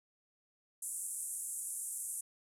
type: band-pass noise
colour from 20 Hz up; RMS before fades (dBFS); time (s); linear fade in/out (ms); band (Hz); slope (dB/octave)
pink; -41; 0.82-2.21; 5; 8000 to 11000; 48
effects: none